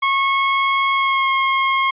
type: tone with pitch glide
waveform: 25% pulse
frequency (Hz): 1093 to 1076.7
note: C#6 to C6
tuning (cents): -25 to +49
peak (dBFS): -11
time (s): 0.02-1.91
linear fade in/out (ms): 10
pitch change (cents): -26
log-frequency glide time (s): 0.93-1.3
effects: resampled to 8000 Hz